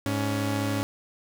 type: tone pair together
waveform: sawtooth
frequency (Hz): 104.62 / 280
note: G#2 / C#4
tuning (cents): +13 / +18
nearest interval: octave + perfect fourth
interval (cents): 1705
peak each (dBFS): -24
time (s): 0.06-0.83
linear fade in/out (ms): 0
effects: 9-bit